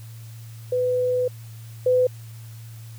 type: tone pair in turn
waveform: sine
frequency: 500 / 504.1 Hz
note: B4 / B4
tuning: +21 / +35 cents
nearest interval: unison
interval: 14 cents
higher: second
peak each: -19 / -15 dBFS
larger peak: second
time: 0.72-1.28 / 1.86-2.07 s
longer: first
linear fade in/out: 5 ms
effects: added 113 Hz sine -37 dBFS peak until 2.98 s + white hiss -51 dBFS RMS until 2.98 s